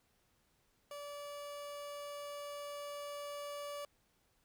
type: tone with level ramp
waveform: 30% pulse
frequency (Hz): 578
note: D5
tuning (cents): -28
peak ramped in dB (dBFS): -42 to -39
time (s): 0.91-3.85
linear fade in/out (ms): 2
effects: pink hiss -75 dBFS RMS until 4.44 s